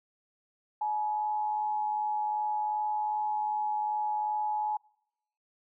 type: tone pair together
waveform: sine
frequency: 849 / 951.6 Hz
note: G#5 / A#5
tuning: +38 / +35 cents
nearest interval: major second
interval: 197 cents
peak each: -28 / -39 dBFS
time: 0.81-4.77 s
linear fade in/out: 5 ms
effects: noise-tail reverb RT60 0.8 s tail -26 dB re dry